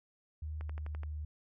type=tone with pitch glide; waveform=sine; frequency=76.9 to 75.62 Hz; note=D#2 to D#2; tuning=-20 to -49 cents; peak=-37 dBFS; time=0.42-1.25 s; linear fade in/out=5 ms; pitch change=-29 cents; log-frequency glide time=0.61-0.68 s
type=click train; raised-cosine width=0.5 ms; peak=-33 dBFS; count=6; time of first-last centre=0.61-1.034 s; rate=11.8 Hz
effects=none